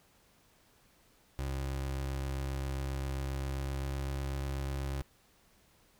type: tone with pitch glide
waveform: 30% pulse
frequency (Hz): 67.5 to 68.28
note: C#2 to C#2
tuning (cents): -45 to -26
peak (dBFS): -31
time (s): 1.39-5.02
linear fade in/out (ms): 0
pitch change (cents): +19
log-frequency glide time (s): 3.25-4.42
effects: pink hiss -66 dBFS RMS until 5.99 s